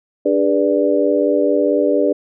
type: harmonic tone with a mistuned harmonic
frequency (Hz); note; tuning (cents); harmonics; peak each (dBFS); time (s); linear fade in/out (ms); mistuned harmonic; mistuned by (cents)
98; G2; 0; 3 / 4 / 5 / 6; -18 / -18 / -18 / -18; 0.25-2.13; 10; 4; +59
effects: none